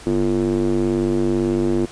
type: tone with band-pass filter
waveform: square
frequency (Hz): 49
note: G1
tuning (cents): 0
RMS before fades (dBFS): -19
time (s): 0.06-1.86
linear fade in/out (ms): 10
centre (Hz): 320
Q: 3.8
effects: pink hiss -40 dBFS RMS until 1.91 s + resampled to 22050 Hz